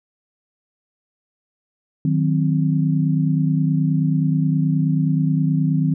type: chord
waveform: sine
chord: C diminished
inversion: first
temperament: equal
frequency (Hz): 155.56 / 185 / 261.6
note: Eb3 / Gb3 / C4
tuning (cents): 0 / 0 / 0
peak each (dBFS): -17 / -23 / -22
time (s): 2.05-5.94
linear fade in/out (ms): 2
effects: none